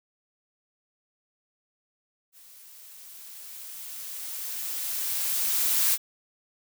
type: noise with level ramp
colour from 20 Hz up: blue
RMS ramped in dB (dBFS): -52 to -22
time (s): 2.32-5.98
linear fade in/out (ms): 50
effects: none